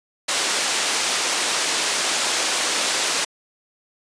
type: band-pass noise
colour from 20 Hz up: white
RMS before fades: -22 dBFS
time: 0.28-3.25 s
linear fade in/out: 10 ms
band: 320 to 7200 Hz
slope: 12 dB/octave
effects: resampled to 22050 Hz